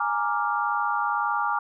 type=chord; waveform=sine; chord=Bb dominant seventh; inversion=third; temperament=equal; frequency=830.6 / 932.3 / 1174.7 / 1396.9 Hz; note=Ab5 / Bb5 / D6 / F6; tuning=0 / 0 / 0 / 0 cents; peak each=-28 / -29 / -27 / -29 dBFS; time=0-1.59 s; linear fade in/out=5 ms; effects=none